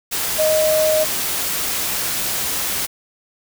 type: tone in noise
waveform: sine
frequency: 622.3 Hz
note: D#5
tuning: in tune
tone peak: -14 dBFS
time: 0.38-1.05 s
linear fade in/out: 20 ms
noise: white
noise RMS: -22 dBFS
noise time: 0.11-2.87 s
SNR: +5 dB
effects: none